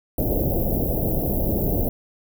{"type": "band-stop noise", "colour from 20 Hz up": "pink", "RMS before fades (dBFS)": -22, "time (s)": [0.18, 1.89], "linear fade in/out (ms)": 2, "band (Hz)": [680, 13000], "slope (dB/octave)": 48, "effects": []}